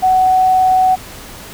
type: tone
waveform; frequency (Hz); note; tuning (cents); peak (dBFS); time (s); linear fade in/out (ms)
sine; 747; F#5; +16; -8; 0.02-0.96; 20
effects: pink hiss -33 dBFS RMS until 1.53 s